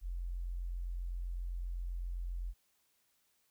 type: tone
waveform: sine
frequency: 43.85 Hz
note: F1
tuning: 8 cents sharp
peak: -36 dBFS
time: 0.01-2.54 s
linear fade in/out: 50 ms
effects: white hiss -75 dBFS RMS until 3.5 s